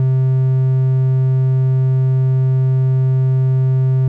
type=tone; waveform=triangle; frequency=130.81 Hz; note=C3; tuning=in tune; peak=-9 dBFS; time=0-4.08 s; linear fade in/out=2 ms; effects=none